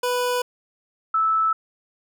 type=tone pair in turn; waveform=25% pulse / sine; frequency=493.9 / 1311.3 Hz; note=B4 / E6; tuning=0 / -9 cents; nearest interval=octave + perfect fourth; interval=1691 cents; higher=second; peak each=-17 dBFS; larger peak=neither; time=0.03-0.42 / 1.14-1.53 s; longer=neither; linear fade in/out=5 ms; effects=none